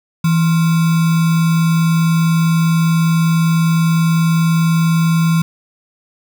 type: tone with sample-and-hold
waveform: sine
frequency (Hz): 164.81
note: E3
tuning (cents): 0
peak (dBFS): -10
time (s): 0.24-5.42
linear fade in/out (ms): 5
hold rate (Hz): 1225
effects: none